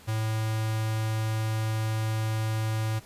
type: tone with notch filter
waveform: square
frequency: 110 Hz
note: A2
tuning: in tune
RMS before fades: -28 dBFS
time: 0.07-3 s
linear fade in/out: 20 ms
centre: 390 Hz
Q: 1.7
effects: pink hiss -52 dBFS RMS until 3.05 s + resampled to 32000 Hz